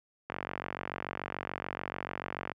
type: click train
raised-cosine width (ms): 0.5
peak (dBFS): -19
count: 105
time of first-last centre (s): 0.3-2.517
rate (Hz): 46.9
effects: high-pass 80 Hz 12 dB/octave